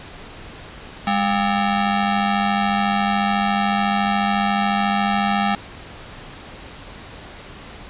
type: ring-modulated tone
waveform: sawtooth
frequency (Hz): 502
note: B4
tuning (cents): +28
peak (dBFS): -10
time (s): 1.07-5.55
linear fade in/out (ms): 2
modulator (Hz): 298
effects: pink hiss -38 dBFS RMS until 7.89 s + resampled to 8000 Hz